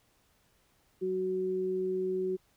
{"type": "tone pair together", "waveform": "sine", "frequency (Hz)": [187.24, 372.1], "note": ["F#3", "F#4"], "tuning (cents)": [21, 10], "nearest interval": "octave", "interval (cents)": 1189, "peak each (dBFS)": [-39, -29], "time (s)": [1.01, 2.37], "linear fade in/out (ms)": 20, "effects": ["pink hiss -69 dBFS RMS until 2.56 s"]}